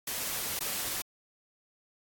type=noise with dropouts; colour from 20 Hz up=white; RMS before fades=-34 dBFS; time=0.07-1.02 s; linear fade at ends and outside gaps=5 ms; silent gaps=0.592-0.606 s; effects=AAC 64 kbps